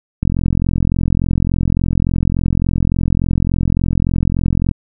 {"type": "click train", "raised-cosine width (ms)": 5, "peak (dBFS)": -3, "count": 196, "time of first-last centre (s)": [0.23, 4.713], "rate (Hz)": 43.5, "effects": []}